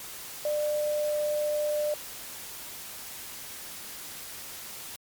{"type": "tone in noise", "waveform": "sine", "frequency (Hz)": 597, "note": "D5", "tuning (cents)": 28, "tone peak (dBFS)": -25, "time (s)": [0.45, 1.94], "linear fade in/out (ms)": 2, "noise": "white", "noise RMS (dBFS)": -41, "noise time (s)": [0, 4.96], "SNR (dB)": 13, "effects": ["MP3 96 kbps"]}